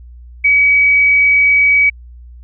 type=tone; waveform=sine; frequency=2272 Hz; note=C#7; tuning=42 cents sharp; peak=-7 dBFS; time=0.44-1.9 s; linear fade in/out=10 ms; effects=added 60 Hz sine -33 dBFS peak until 2.43 s

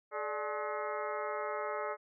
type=harmonic tone with a mistuned harmonic; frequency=212.5 Hz; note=G#3; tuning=40 cents sharp; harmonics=2 / 3 / 4 / 5 / 6 / 7 / 8 / 9 / 10; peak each=-41 / -39 / -43 / -45 / -40 / -49 / -52 / -50 / -49 dBFS; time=0.11-1.97 s; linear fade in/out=50 ms; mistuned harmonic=3; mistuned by=-130 cents; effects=none

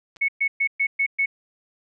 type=clicks; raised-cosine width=0.2 ms; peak=-29 / -26 dBFS; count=2; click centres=0.162 / 0.168 s
type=tone bursts; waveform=sine; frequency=2207 Hz; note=C#7; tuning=8 cents flat; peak=-18 dBFS; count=6; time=0.21-1.26 s; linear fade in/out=10 ms; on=75 ms; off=120 ms
effects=none

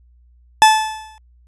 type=tone with exponential decay; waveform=40% pulse; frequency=870 Hz; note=A5; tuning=20 cents flat; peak=-3 dBFS; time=0.62-1.18 s; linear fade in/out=0 ms; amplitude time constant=120 ms; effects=added 60 Hz sine -48 dBFS peak until 1.47 s + resampled to 24000 Hz

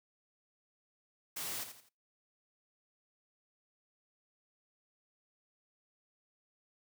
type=noise with echo; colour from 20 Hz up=white; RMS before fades=-40 dBFS; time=1.36-1.64 s; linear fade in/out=10 ms; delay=84 ms; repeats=3; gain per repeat=-9 dB; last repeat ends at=1.892 s; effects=noise-tail reverb RT60 0.3 s tail -23 dB re dry + high-pass 100 Hz 12 dB/octave

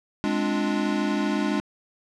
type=chord; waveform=square; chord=D half-diminished seventh; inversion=second; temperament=equal; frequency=207.7 / 261.6 / 293.7 / 349.2 Hz; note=Ab3 / C4 / D4 / F4; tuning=0 / 0 / 0 / 0 cents; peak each=-27 / -33 / -27 / -32 dBFS; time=0.24-1.6 s; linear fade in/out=0 ms; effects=low-pass 5000 Hz 12 dB/octave

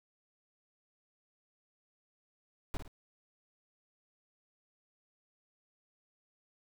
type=noise with echo; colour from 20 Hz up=brown; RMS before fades=-35 dBFS; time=2.74-2.77 s; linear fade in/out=0 ms; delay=54 ms; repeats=2; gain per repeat=-8 dB; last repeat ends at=2.878 s; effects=none

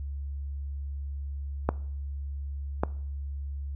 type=clicks; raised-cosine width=1 ms; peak=-9 / -10 dBFS; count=2; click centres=1.69 / 2.835 s; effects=noise-tail reverb RT60 0.6 s tail -21 dB re dry + added 70 Hz sine -32 dBFS peak until 3.75 s

